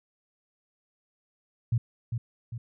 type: tone with echo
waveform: sine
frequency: 116.54 Hz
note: A#2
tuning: in tune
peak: -21 dBFS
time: 1.72-1.78 s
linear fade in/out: 5 ms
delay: 400 ms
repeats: 2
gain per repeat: -6 dB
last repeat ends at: 2.58 s
effects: none